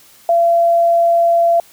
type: tone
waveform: sine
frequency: 680 Hz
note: F5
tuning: 46 cents flat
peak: -9 dBFS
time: 0.29-1.6 s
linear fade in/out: 2 ms
effects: white hiss -46 dBFS RMS until 1.72 s